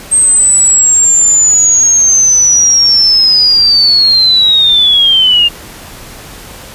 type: linear sweep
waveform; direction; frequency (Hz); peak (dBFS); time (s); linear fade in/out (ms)
sine; down; 8372 to 2794; -4; 0.11-5.49; 20
effects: pink hiss -30 dBFS RMS until 6.74 s + resampled to 32000 Hz